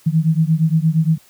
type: beating tone pair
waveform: sine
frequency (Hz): 156.6 / 165.2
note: D#3 / E3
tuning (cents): +11 / +4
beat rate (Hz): 8.6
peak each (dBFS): -15 / -16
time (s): 0.06-1.18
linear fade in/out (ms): 10
effects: white hiss -51 dBFS RMS until 1.29 s + high-pass 60 Hz 12 dB/octave